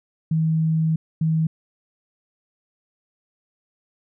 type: tone bursts at uneven times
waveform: sine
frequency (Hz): 159.9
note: D#3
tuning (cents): +48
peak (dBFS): -17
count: 2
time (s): 0.31-0.96 / 1.21-1.47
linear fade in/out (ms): 5
effects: none